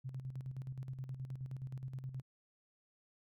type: tone with tremolo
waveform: sine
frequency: 130.81 Hz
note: C3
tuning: in tune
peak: -39 dBFS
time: 0.04-2.22 s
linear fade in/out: 20 ms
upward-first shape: square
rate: 9.5 Hz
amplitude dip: 60%
effects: none